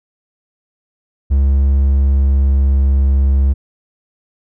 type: tone with pitch glide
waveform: triangle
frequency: 68.6 to 68.05 Hz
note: C#2 to C#2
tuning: -17 to -31 cents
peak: -7 dBFS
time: 1.3-3.54 s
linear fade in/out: 20 ms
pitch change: -14 cents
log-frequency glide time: 1.79-2.84 s
effects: none